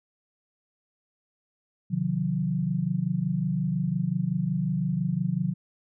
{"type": "chord", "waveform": "sine", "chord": "C diminished", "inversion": "none", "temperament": "equal with one note detuned", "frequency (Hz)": [130.81, 155.56, 181.19], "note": ["C3", "Eb3", "Gb3"], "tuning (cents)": [0, 0, -36], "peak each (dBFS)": [-31, -28, -27], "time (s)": [1.9, 5.54], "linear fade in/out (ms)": 20, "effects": []}